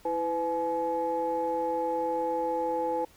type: tone cluster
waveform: sine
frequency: 329.2 / 503 / 852 Hz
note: E4 / B4 / G#5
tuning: -2 / +32 / +44 cents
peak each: -34 / -29 / -29 dBFS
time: 0.05-3.05 s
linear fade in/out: 5 ms
effects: tanh soft clip ceiling -19 dBFS + pink hiss -58 dBFS RMS until 3.16 s